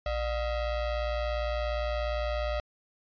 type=ring-modulated tone; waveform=square; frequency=329.6 Hz; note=E4; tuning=in tune; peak=-26 dBFS; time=0.06-2.6 s; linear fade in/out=2 ms; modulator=271 Hz; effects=resampled to 11025 Hz